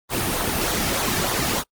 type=noise with flanger; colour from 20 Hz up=pink; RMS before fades=-23 dBFS; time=0.09-1.64 s; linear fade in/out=50 ms; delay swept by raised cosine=0.37 to 2.07 ms; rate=3.3 Hz; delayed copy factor=-0.55; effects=noise-tail reverb RT60 0.1 s tail -24 dB re dry + Opus 24 kbps